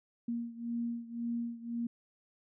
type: beating tone pair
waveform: sine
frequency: 234.3 / 236.2 Hz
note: A#3 / A#3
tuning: +9 / +23 cents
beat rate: 1.9 Hz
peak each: -36 / -39 dBFS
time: 0.28-1.87 s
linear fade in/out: 5 ms
effects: none